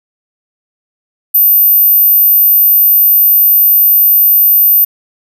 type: tone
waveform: sine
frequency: 13850 Hz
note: A9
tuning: 29 cents flat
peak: -4 dBFS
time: 1.34-4.85 s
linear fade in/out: 10 ms
effects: none